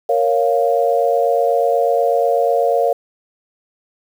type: chord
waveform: sine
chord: Bb minor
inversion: none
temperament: equal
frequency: 466.2 / 554.4 / 698.5 Hz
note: Bb4 / Db5 / F5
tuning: 0 / 0 / 0 cents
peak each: -17 dBFS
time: 0.09-2.93 s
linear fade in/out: 5 ms
effects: 7-bit